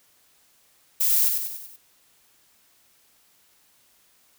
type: noise with echo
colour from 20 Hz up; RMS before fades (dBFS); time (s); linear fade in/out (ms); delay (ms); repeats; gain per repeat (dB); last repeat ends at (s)
violet; -21; 1-1.29; 10; 95; 5; -5; 1.765
effects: white hiss -61 dBFS RMS until 4.38 s